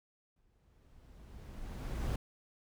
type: noise with exponential growth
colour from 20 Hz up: brown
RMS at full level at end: -33 dBFS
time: 0.36-2.16 s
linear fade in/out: 5 ms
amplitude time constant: 390 ms
effects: none